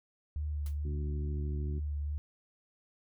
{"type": "tone with vibrato", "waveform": "sine", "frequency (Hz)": 73.9, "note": "D2", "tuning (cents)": 11, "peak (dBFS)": -32, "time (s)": [0.36, 2.18], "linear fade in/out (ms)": 0, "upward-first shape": "sine", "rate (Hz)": 2.3, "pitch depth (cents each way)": 27}
{"type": "noise with exponential decay", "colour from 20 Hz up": "white", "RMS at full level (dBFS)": -48, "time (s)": [0.66, 0.78], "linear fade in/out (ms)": 2, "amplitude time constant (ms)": 24}
{"type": "harmonic tone", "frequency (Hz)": 73.42, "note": "D2", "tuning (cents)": 0, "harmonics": [2, 3, 4, 5], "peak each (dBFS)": [-40, -47, -48, -47], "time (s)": [0.84, 1.8], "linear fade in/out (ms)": 20}
{"effects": []}